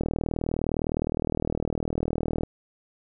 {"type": "click train", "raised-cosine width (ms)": 2, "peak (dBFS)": -13, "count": 97, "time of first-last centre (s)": [0.01, 2.434], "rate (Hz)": 39.6, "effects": []}